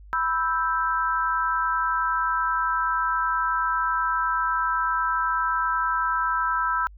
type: chord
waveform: sine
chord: E minor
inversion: second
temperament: equal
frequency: 987.8 / 1318.5 / 1568 Hz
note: B5 / E6 / G6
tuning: 0 / 0 / 0 cents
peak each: -26 / -24 / -28 dBFS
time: 0.13-6.87 s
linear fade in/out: 0 ms
effects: added 50 Hz sine -43 dBFS peak until 6.97 s